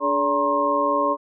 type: tone cluster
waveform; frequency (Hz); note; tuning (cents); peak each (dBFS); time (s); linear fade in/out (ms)
sine; 290.3 / 425.8 / 573 / 942 / 1067; D4 / G#4 / D5 / A#5 / C6; -20 / +43 / -43 / +18 / +34; -27 / -29 / -23 / -27 / -21; 0-1.17; 50
effects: none